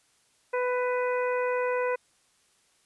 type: harmonic tone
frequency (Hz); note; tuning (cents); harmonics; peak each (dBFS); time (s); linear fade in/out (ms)
497.3; B4; +12; 1 / 2 / 3 / 4 / 5; -26 / -32 / -36 / -38 / -40; 0.53-1.96; 10
effects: white hiss -66 dBFS RMS until 2.85 s + resampled to 24000 Hz